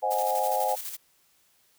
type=chord; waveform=sine; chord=Ab dominant seventh; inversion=first; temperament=equal; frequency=523.3 / 622.3 / 740 / 830.6 Hz; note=C5 / Eb5 / Gb5 / Ab5; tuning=0 / 0 / 0 / 0 cents; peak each=-30 / -32 / -29 / -27 dBFS; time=0.02-0.76 s; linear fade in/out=20 ms
type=noise with tremolo; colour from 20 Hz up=blue; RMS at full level=-35 dBFS; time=0.1-0.97 s; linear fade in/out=20 ms; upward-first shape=square; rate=12 Hz; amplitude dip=45%
effects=white hiss -65 dBFS RMS until 1.78 s